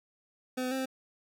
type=tone with pitch steps; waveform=25% pulse; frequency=255 / 253.6 / 264.4 / 262 Hz; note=C4 / B3 / C4 / C4; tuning=-44 / +46 / +18 / +2 cents; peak=-27 dBFS; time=0.57-0.858 s; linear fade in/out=10 ms; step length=72 ms; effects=none